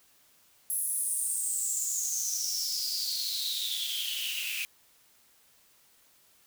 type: noise with high-pass filter sweep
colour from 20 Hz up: white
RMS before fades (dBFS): -32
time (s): 0.7-4.65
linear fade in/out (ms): 0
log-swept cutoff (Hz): 11000 to 2500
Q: 9.9
effects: white hiss -63 dBFS RMS until 6.46 s